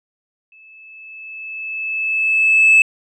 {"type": "tone with exponential growth", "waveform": "sine", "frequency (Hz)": 2613, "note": "E7", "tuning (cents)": -16, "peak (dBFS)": -4, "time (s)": [0.52, 2.82], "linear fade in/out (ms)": 2, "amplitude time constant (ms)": 500, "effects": ["tanh soft clip ceiling -5 dBFS"]}